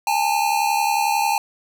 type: tone pair together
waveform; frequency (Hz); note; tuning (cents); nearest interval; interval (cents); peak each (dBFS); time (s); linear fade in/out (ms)
square; 818 / 889.1; G#5 / A5; -26 / +18; minor second; 144; -21; 0.07-1.38; 2
effects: none